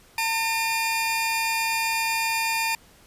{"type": "tone pair together", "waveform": "sawtooth", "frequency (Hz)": [905, 2416], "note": ["A5", "D7"], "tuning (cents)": [48, 48], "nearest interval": "octave + perfect fourth", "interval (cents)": 1700, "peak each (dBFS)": -22, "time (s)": [0.18, 2.75], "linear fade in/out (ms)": 2, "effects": ["pink hiss -54 dBFS RMS until 3.06 s", "resampled to 32000 Hz"]}